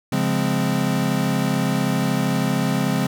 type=chord; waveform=square; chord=Db major seventh; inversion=none; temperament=equal with one note detuned; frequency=138.59 / 174.61 / 207.7 / 259.8 Hz; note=Db3 / F3 / Ab3 / C4; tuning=0 / 0 / 0 / -12 cents; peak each=-25 dBFS; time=0.12-3.07 s; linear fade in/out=5 ms; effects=none